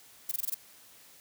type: noise bursts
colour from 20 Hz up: violet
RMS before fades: -31 dBFS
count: 6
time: 0.29-0.545 s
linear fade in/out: 5 ms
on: 25 ms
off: 21 ms
effects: white hiss -56 dBFS RMS until 1.2 s + high-pass 60 Hz 12 dB/octave